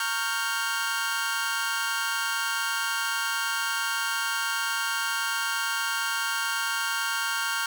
sawtooth chord, G half-diminished seventh, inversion first, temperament equal with one note detuned, 921.6 / 1108.7 / 1396.9 / 1568 Hz, Bb5 / Db6 / F6 / G6, -20 / 0 / 0 / 0 cents, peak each -31 / -31 / -26 / -27 dBFS, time 0-7.66 s, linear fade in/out 2 ms, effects none

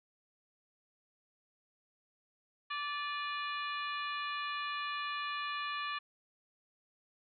harmonic tone with a mistuned harmonic, 582 Hz, D5, 16 cents flat, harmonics 2 / 3 / 4 / 5 / 6 / 7, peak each -38 / -42 / -44 / -46 / -48 / -49 dBFS, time 2.7-5.99 s, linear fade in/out 10 ms, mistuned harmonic 4, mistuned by +67 cents, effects none

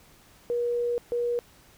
sine tone bursts at uneven times, 479 Hz, A#4, 47 cents sharp, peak -24 dBFS, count 2, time 0.5-0.98 / 1.12-1.39 s, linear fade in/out 0 ms, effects pink hiss -56 dBFS RMS until 1.77 s

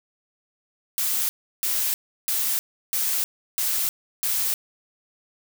blue noise bursts, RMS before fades -24 dBFS, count 6, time 0.98-4.54 s, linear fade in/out 0 ms, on 310 ms, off 340 ms, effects none

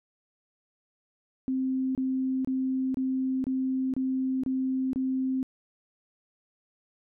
sine tone bursts, 261.6 Hz, C4, in tune, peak -25 dBFS, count 8, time 1.48-5.429 s, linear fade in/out 0 ms, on 470 ms, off 27 ms, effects none

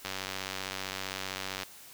click train, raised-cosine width 0.2 ms, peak -17 dBFS, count 152, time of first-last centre 0.05-1.633 s, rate 95.4 Hz, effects white hiss -51 dBFS RMS until 1.93 s

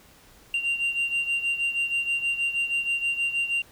sine beating tone pair, 2771 / 2777.3 Hz, F7 / F7, -14 / -10 cents, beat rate 6.3 Hz, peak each -23 / -27 dBFS, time 0.54-3.62 s, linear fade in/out 2 ms, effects tanh soft clip ceiling -21 dBFS + pink hiss -54 dBFS RMS until 3.71 s

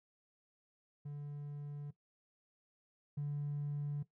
triangle tone pair in turn, 145.1 / 145.1 Hz, D3 / D3, -21 / -21 cents, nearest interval unison, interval 0 cents, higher neither, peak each -39 / -32 dBFS, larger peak second, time 1.05-1.91 / 3.17-4.03 s, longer neither, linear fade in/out 10 ms, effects noise-tail reverb RT60 0.1 s tail -17 dB re dry + tanh soft clip ceiling -33 dBFS

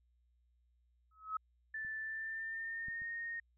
sine tone with exponential growth, 1284 Hz, E6, 46 cents flat, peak -32 dBFS, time 1.11-1.37 s, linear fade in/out 5 ms, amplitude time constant 55 ms
sine tone with pitch glide, 1760 to 1851.8 Hz, A6 to A#6, 0 to -12 cents, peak -39 dBFS, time 1.74-3.4 s, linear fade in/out 5 ms, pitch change +88 cents, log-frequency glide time 2-3.08 s
clicks, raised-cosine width 5 ms, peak -47 / -40 / -47 dBFS, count 3, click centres 1.849 / 2.884 / 3.019 s
effects added 60 Hz sine -70 dBFS peak until 3.57 s

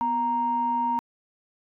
sine tone pair together, 246.9 / 932.9 Hz, B3 / A#5, 0 / +1 cents, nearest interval octave + major seventh, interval 2301 cents, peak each -31 / -22 dBFS, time 0.01-0.99 s, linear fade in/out 0 ms, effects tanh soft clip ceiling -15 dBFS

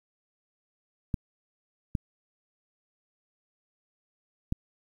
clicks, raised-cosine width 5 ms, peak -15 dBFS, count 3, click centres 1.142 / 1.952 / 4.524 s, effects 9-bit

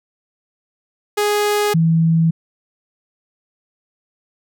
sawtooth / sine tone pair in turn, 415.3 / 163.72 Hz, G#4 / E3, 0 / -12 cents, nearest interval octave + major third, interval 1612 cents, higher first, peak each -11 dBFS, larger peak neither, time 1.17-1.74 / 1.74-2.31 s, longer neither, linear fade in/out 10 ms, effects none

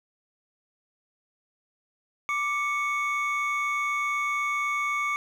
triangle tone pair together, 1174.7 / 2218 Hz, D6 / C#7, 0 / 0 cents, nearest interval major seventh, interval 1100 cents, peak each -26 dBFS, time 2.29-5.16 s, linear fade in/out 0 ms, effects none

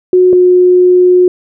sine tone pair in turn, 365.4 / 361.8 Hz, F#4 / F#4, -22 / -39 cents, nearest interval unison, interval 17 cents, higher first, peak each -3 dBFS, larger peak neither, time 0.13-0.33 / 0.33-1.28 s, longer second, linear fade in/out 2 ms, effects none

